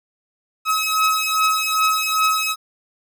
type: beating tone pair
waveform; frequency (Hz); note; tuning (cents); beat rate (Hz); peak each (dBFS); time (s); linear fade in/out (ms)
sawtooth; 1279 / 1281.5; D#6 / E6; +47 / -49; 2.5; -16 / -16; 0.65-2.56; 50
effects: none